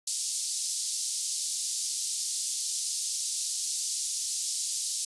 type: band-pass noise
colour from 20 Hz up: white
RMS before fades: -32 dBFS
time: 0.07-5.05 s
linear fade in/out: 5 ms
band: 4500 to 9600 Hz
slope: 24 dB/octave
effects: resampled to 24000 Hz